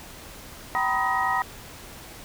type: tone cluster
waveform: sine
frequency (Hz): 770 / 955 / 1005 / 1257 / 1895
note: G5 / A#5 / B5 / D#6 / A#6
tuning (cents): -31 / +42 / +30 / +17 / +28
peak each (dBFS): -28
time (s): 0.75-1.42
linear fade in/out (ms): 0
effects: pink hiss -43 dBFS RMS until 2.24 s

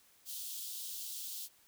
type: high-pass noise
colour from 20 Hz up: white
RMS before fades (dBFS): -43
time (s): 0.25-1.49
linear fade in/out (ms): 50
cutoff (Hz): 3100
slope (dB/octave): 48
effects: white hiss -66 dBFS RMS until 1.67 s

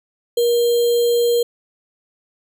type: tone with sample-and-hold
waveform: sine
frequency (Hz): 474.2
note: A#4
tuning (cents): +30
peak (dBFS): -13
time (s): 0.37-1.43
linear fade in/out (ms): 5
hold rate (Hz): 3675
effects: none

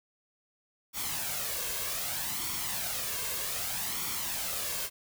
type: noise with flanger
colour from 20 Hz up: white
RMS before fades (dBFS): -34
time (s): 0.93-4.9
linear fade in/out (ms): 50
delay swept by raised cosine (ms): 0.89 to 1.89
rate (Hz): 0.64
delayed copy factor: +0.55
effects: none

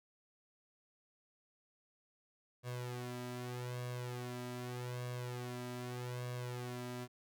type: tone with flanger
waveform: sawtooth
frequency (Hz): 123.47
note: B2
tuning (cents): 0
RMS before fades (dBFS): -43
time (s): 2.63-7.08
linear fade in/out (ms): 50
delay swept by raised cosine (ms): 1.8 to 3.1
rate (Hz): 0.82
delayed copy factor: +0.8
effects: none

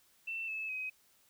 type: tone with pitch steps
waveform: sine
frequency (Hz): 2679 / 2607 / 2526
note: E7 / E7 / D#7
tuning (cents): +27 / -20 / +26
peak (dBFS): -36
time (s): 0.27-0.9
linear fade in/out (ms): 10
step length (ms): 210
effects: white hiss -68 dBFS RMS until 1.29 s

